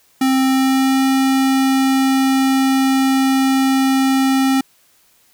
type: tone with pitch glide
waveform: square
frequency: 263.8 to 266.7 Hz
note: C4 to C4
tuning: +14 to +33 cents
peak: -13 dBFS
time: 0.21-4.61 s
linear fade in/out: 5 ms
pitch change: +19 cents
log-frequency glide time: 0.43-1.04 s
effects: white hiss -55 dBFS RMS until 5.33 s